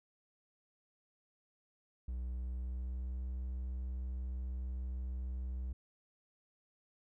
triangle tone with pitch glide, 61.74 to 63.22 Hz, B1 to B1, 0 to +41 cents, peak -35 dBFS, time 2.08-5.73 s, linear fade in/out 5 ms, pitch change +41 cents, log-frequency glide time 2.19-3.23 s, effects none

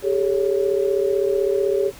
sine tone cluster, 394.7 / 430.5 / 556 Hz, G4 / A4 / C#5, +12 / -38 / +5 cents, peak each -19 / -23 / -24 dBFS, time 0.02-1.92 s, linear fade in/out 50 ms, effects pink hiss -43 dBFS RMS until 1.99 s

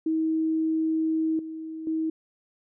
sine tone with level steps, 319.1 Hz, D#4, 44 cents sharp, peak -22 / -33 / -24 dBFS, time 0.06-2.1 s, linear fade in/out 5 ms, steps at 1.39 / 1.87 s, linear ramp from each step 2 ms, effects none

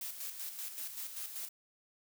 blue noise with tremolo, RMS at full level -41 dBFS, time 0.01-1.49 s, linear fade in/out 5 ms, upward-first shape square, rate 5.2 Hz, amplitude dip 50%, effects none

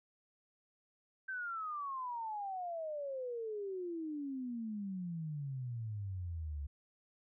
sine exponential sweep, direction down, 1568 to 69.3 Hz, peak -38 dBFS, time 1.28-6.67 s, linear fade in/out 10 ms, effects none

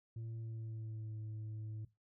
sine tone with pitch glide, 113.6 to 108.47 Hz, A#2 to A2, -44 to -24 cents, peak -39 dBFS, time 0.16-1.85 s, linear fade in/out 5 ms, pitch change -80 cents, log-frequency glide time 0.36-1.18 s, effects noise-tail reverb RT60 0.2 s tail -17 dB re dry + tanh soft clip ceiling -41 dBFS

